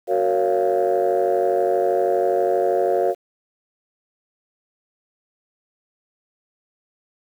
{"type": "chord", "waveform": "sine", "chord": "Gb major seventh", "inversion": "none", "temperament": "just", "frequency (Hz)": [370, 462.5, 555, 693.7], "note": ["Gb4", "Bb4", "Db5", "F5"], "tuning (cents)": [0, -14, 2, -12], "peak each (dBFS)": -21, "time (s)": [0.07, 3.15], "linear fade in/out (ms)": 50, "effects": ["tanh soft clip ceiling -10 dBFS", "8-bit"]}